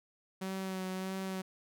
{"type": "tone with vibrato", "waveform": "sawtooth", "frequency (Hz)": 188.7, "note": "F#3", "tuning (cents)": 34, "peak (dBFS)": -32, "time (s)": [0.41, 1.42], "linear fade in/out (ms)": 10, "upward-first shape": "sine", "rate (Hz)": 1.6, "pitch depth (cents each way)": 21, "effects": []}